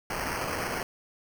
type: noise with sample-and-hold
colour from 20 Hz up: white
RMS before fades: -32 dBFS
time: 0.1-0.83 s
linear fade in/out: 2 ms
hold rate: 3675 Hz
effects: none